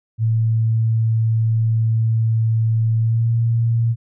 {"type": "tone with pitch glide", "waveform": "sine", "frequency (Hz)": [112.4, 115.56], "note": ["A2", "A#2"], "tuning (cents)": [37, -15], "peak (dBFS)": -14, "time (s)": [0.18, 3.96], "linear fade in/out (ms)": 50, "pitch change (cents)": 48, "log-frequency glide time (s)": [2.98, 3.29], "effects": []}